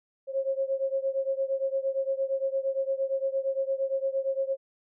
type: beating tone pair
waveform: sine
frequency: 536 / 544.7 Hz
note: C5 / C#5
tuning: +42 / -30 cents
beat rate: 8.7 Hz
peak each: -28 / -30 dBFS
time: 0.27-4.57 s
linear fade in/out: 50 ms
effects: none